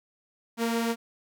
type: tone pair together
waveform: sawtooth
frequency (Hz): 230.2 / 467.9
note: A#3 / A#4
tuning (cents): -22 / +6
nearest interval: octave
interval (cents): 1228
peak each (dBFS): -22 / -30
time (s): 0.57-0.96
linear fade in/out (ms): 50
effects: none